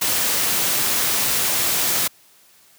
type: noise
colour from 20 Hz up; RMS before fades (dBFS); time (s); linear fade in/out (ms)
white; -20; 0.01-2.08; 10
effects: white hiss -53 dBFS RMS until 2.78 s + high-pass 80 Hz 12 dB/octave